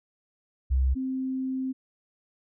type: tone pair in turn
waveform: sine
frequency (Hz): 65.41 / 261.6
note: C2 / C4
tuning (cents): 0 / 0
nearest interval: 2 octaves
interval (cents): 2400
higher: second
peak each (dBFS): -20 / -27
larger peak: first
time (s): 0.7-0.95 / 0.95-1.73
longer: second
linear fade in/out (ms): 20
effects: none